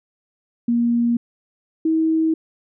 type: tone pair in turn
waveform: sine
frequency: 236.4 / 320.5 Hz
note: A#3 / E4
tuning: +24 / -49 cents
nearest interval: perfect fourth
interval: 527 cents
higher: second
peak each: -15 dBFS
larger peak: neither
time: 0.68-1.17 / 1.85-2.34 s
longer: neither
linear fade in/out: 5 ms
effects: none